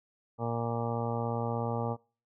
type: harmonic tone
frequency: 116.9 Hz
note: A#2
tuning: 5 cents sharp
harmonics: 1 / 2 / 3 / 4 / 5 / 6 / 7 / 8 / 9 / 10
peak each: -34 / -37 / -45 / -36 / -39 / -43 / -38 / -43 / -51 / -43 dBFS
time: 0.38-1.97 s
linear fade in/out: 50 ms
effects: noise-tail reverb RT60 0.4 s tail -26 dB re dry